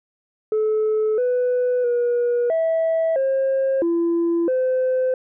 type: tone with pitch steps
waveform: sine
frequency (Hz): 432.4 / 496.6 / 481.4 / 652 / 536 / 338.3 / 514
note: A4 / B4 / B4 / E5 / C5 / E4 / C5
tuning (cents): -30 / +9 / -44 / -19 / +42 / +45 / -31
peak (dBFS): -15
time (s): 0.52-5.14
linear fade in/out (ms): 2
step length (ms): 660
effects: tanh soft clip ceiling -15 dBFS